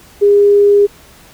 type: tone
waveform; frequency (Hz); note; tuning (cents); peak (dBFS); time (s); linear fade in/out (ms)
sine; 406.9; G#4; -35; -5; 0.21-0.87; 20
effects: pink hiss -42 dBFS RMS until 1.33 s